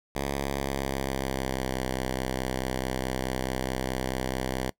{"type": "tone with pitch glide", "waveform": "5% pulse", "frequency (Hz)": [69.3, 64.66], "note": ["C#2", "C2"], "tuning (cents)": [0, -20], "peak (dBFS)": -17, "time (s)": [0.15, 4.7], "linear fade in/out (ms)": 5, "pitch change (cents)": -120, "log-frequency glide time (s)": [0.33, 1.83], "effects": ["noise-tail reverb RT60 0.1 s tail -22 dB re dry"]}